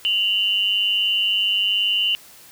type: tone pair together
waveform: sine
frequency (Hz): 2800 / 3001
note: F7 / F#7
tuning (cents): +4 / +24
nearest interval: minor second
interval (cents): 120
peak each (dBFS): -20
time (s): 0.05-2.15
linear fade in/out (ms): 0
effects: white hiss -46 dBFS RMS until 2.51 s